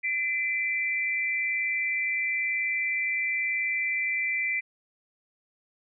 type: tone pair together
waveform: sine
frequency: 2030 / 2349 Hz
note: B6 / D7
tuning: +47 / 0 cents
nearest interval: minor third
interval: 253 cents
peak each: -28 dBFS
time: 0.03-4.61 s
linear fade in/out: 20 ms
effects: none